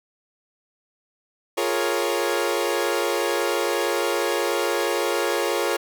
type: chord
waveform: sawtooth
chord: Bb minor seventh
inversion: second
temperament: equal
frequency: 349.2 / 415.3 / 466.2 / 554.4 Hz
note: F4 / Ab4 / Bb4 / Db5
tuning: 0 / 0 / 0 / 0 cents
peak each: -23 dBFS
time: 1.57-5.77 s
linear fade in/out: 10 ms
effects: none